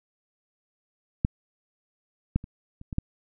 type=clicks; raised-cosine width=5 ms; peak=-9 / -10 / -27 / -30 / -21 / -12 dBFS; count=6; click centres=1.249 / 2.36 / 2.441 / 2.814 / 2.928 / 2.984 s; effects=none